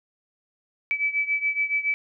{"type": "beating tone pair", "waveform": "sine", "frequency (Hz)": [2299, 2306.1], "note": ["D7", "D7"], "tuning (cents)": [-37, -32], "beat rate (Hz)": 7.1, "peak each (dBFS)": [-24, -27], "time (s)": [0.91, 1.94], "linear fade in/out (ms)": 0, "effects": []}